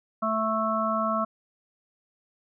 harmonic tone, 220 Hz, A3, in tune, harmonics 1 / 3 / 5 / 6, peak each -30 / -29 / -28 / -29 dBFS, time 0.22-1.25 s, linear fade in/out 10 ms, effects none

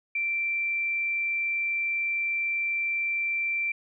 sine tone, 2349 Hz, D7, in tune, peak -25 dBFS, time 0.15-3.72 s, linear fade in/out 5 ms, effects none

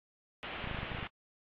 white low-pass noise, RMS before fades -43 dBFS, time 0.43-1.07 s, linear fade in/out 0 ms, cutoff 3100 Hz, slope 48 dB/octave
clicks, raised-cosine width 5 ms, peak -29 dBFS, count 10, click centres 0.642 / 0.674 / 0.713 / 0.747 / 0.788 / 0.831 / 0.918 / 0.949 / 0.987 / 1.028 s
effects AAC 32 kbps

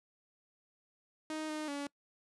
sawtooth tone with pitch steps, 311.5 / 307 / 284.7 Hz, D#4 / D#4 / C#4, +2 / -23 / +46 cents, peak -33 dBFS, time 1.3-1.87 s, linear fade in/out 2 ms, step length 190 ms, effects noise-tail reverb RT60 0.1 s tail -24 dB re dry + resampled to 24000 Hz

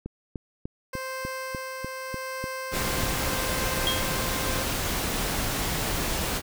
click train, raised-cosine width 3 ms, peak -20 dBFS, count 12, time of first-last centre 0.06-3.334 s, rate 3.36 Hz
15% pulse tone with tremolo, 523 Hz, C5, 1 cent flat, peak -25 dBFS, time 0.93-4.63 s, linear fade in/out 5 ms, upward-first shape sine, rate 0.81 Hz, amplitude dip 25%
pink noise, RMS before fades -28 dBFS, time 2.71-6.42 s, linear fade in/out 50 ms
triangle tone with exponential decay, 3244 Hz, G#7, 41 cents flat, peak -19 dBFS, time 3.87-4.14 s, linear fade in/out 0 ms, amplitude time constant 58 ms
effects none

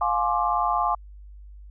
sine chord, D half-diminished seventh, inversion first, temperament just, 704.8 / 845.8 / 1057.2 / 1174.7 Hz, F5 / Ab5 / C6 / D6, +16 / +31 / +18 / 0 cents, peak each -26 dBFS, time 0.01-0.95 s, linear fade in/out 5 ms, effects added 50 Hz sine -41 dBFS peak until 1.7 s

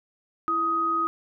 sine tone pair together, 332.1 / 1254 Hz, E4 / D#6, +13 / +13 cents, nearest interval octave + major seventh, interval 2300 cents, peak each -32 / -22 dBFS, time 0.48-1.07 s, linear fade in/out 0 ms, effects none

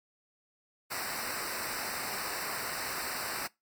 pink noise with comb filter, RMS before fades -36 dBFS, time 0.9-3.48 s, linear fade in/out 20 ms, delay 0.3 ms, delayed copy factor -0.95, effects noise-tail reverb RT60 0.2 s tail -22 dB re dry + MP3 96 kbps

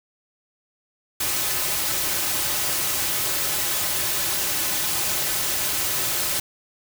white noise with comb filter, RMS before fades -24 dBFS, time 1.2-6.4 s, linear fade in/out 5 ms, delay 4.3 ms, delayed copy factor -0.5, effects none

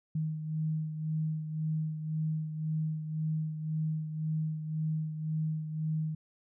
sine beating tone pair, 156.2 / 158.1 Hz, D#3 / D#3, +7 / +28 cents, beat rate 1.9 Hz, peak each -31 / -39 dBFS, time 0.15-6.15 s, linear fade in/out 5 ms, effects none

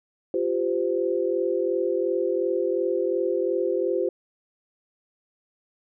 sine chord, F suspended second, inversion none, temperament equal with one note detuned, 349.2 / 392 / 514.9 Hz, F4 / G4 / C5, 0 / 0 / -28 cents, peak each -26 dBFS, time 0.34-4.09 s, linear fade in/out 2 ms, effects none

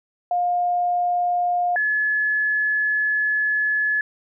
sine tone pair in turn, 709 / 1710.3 Hz, F5 / A6, +26 / -50 cents, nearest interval octave + minor third, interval 1524 cents, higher second, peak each -18 dBFS, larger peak neither, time 0.31-1.76 / 1.76-4.01 s, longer second, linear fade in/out 2 ms, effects none

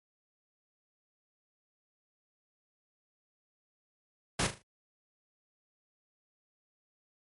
pink noise with echo, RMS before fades -28 dBFS, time 4.39-4.47 s, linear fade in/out 5 ms, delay 38 ms, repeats 4, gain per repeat -9 dB, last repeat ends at 4.622 s, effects high-pass 60 Hz 12 dB/octave + MP3 48 kbps

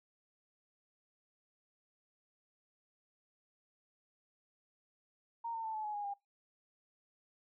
sine tone with pitch steps, 927 / 905.3 / 884.1 / 863.4 / 843.2 / 823.5 / 804.2 Hz, A#5 / A5 / A5 / A5 / G#5 / G#5 / G5, -10 / +49 / +8 / -33 / +26 / -15 / +44 cents, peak -37 dBFS, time 5.44-6.14 s, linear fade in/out 10 ms, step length 100 ms, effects noise-tail reverb RT60 0.2 s tail -25 dB re dry

